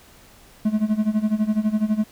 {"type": "tone with tremolo", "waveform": "triangle", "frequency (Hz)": 214.4, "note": "A3", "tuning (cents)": -45, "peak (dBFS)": -13, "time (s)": [0.65, 2.04], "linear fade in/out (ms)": 5, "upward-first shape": "sine", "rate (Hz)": 12, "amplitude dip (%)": 85, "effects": ["pink hiss -50 dBFS RMS until 2.11 s"]}